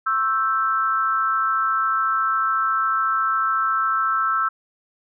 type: tone with amplitude modulation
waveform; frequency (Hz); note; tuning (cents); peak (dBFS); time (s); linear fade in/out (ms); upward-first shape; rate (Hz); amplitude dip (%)
sine; 1324; E6; +7; -14; 0.06-4.49; 10; sine; 234; 85
effects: none